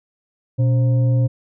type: tone with frequency modulation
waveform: sine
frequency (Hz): 121.9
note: B2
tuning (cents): -22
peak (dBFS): -13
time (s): 0.58-1.28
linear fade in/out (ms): 20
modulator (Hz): 406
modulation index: 0.33
effects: none